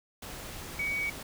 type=tone in noise; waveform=sine; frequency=2253 Hz; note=C#7; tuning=28 cents sharp; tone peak=-29 dBFS; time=0.79-1.1 s; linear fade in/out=5 ms; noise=pink; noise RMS=-42 dBFS; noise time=0.22-1.23 s; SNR=+10 dB; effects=none